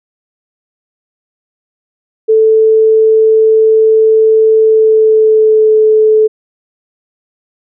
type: tone with pitch glide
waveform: sine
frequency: 440 to 433.7 Hz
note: A4 to A4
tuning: 0 to -25 cents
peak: -4 dBFS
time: 2.28-6.28 s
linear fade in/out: 20 ms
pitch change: -25 cents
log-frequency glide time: 4.59-5.74 s
effects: none